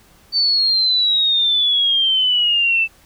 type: exponential sweep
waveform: sine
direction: down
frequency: 4573 to 2637 Hz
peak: -13 dBFS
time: 0.32-2.88 s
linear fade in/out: 50 ms
effects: pink hiss -51 dBFS RMS until 3.05 s